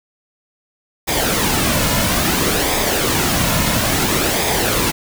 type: noise with flanger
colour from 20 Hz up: pink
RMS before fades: -17 dBFS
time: 1.07-4.92 s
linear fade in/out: 20 ms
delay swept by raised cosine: 0.69 to 2.59 ms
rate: 0.59 Hz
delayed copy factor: -0.5
effects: none